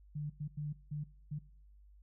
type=tone bursts at uneven times; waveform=sine; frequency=148.3 Hz; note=D3; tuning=17 cents sharp; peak=-36 dBFS; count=5; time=0.15-0.3 / 0.4-0.48 / 0.57-0.73 / 0.91-1.04 / 1.31-1.39 s; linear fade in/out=10 ms; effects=noise-tail reverb RT60 0.6 s tail -20 dB re dry + added 50 Hz sine -57 dBFS peak until 2.02 s